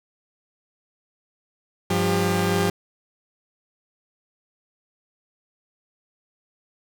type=tone cluster; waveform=sawtooth; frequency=100.3 / 177.3 / 399.1 Hz; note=G2 / F3 / G4; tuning=+40 / +26 / +31 cents; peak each=-22 / -19 / -20 dBFS; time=1.9-2.7 s; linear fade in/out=5 ms; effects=none